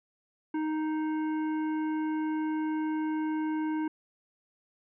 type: tone with hard clipping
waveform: triangle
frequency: 311.1 Hz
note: D#4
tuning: in tune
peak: -30 dBFS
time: 0.54-3.88 s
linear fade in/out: 5 ms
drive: 15 dB
effects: resampled to 8000 Hz